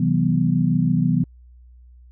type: chord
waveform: sine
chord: C major seventh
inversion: none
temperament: equal with one note detuned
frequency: 130.81 / 164.81 / 191.19 / 246.9 Hz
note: C3 / E3 / G3 / B3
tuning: 0 / 0 / -43 / 0 cents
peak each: -23 / -19 / -23 / -22 dBFS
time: 0-1.24 s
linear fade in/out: 5 ms
effects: added 61 Hz sine -44 dBFS peak until 2.11 s